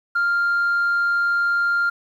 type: tone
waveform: sine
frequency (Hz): 1396.9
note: F6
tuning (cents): 0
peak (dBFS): -15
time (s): 0.15-1.9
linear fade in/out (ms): 10
effects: tanh soft clip ceiling -15 dBFS + 9-bit